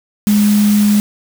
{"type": "tone in noise", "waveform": "sine", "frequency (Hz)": 207.7, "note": "G#3", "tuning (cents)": 0, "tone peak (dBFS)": -8, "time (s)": [0.27, 1], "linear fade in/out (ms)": 0, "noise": "white", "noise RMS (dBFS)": -24, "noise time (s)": [0.27, 1], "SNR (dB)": 13, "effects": []}